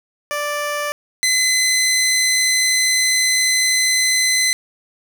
15% pulse tone pair in turn, 587.3 / 2033 Hz, D5 / B6, 0 / +50 cents, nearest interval octave + major sixth, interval 2150 cents, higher second, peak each -14 / -8 dBFS, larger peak second, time 0.31-0.92 / 1.23-4.53 s, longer second, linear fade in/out 0 ms, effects none

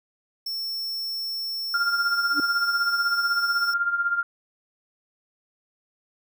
square tone, 5400 Hz, E8, 41 cents sharp, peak -28 dBFS, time 0.46-3.74 s, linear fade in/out 5 ms
sine tone with tremolo, 1396.9 Hz, F6, in tune, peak -18 dBFS, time 1.74-4.23 s, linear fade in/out 2 ms, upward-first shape triangle, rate 16 Hz, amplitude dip 75%
sine tone with exponential growth, 293.7 Hz, D4, in tune, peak -21 dBFS, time 2.3-2.4 s, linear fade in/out 1 ms, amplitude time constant 20 ms
effects none

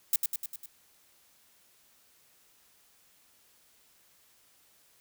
violet noise with echo, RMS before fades -24 dBFS, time 0.13-0.16 s, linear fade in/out 2 ms, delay 100 ms, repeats 5, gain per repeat -4 dB, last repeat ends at 0.66 s, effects white hiss -64 dBFS RMS until 5 s

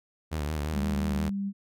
sawtooth tone with vibrato, 75.6 Hz, D#2, 49 cents flat, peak -25 dBFS, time 0.31-1.3 s, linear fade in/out 20 ms, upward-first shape sine, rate 5.7 Hz, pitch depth 83 cents each way
sine tone with pitch glide, 201.4 to 198.17 Hz, G3 to G3, +47 to +19 cents, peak -28 dBFS, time 0.72-1.53 s, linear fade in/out 50 ms, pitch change -28 cents, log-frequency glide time 0.94-1.1 s
effects none

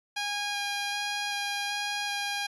10% pulse tone with vibrato, 815 Hz, G#5, 33 cents flat, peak -21 dBFS, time 0.16-2.47 s, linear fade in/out 10 ms, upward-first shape square, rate 1.3 Hz, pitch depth 8 cents each way, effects resampled to 24000 Hz

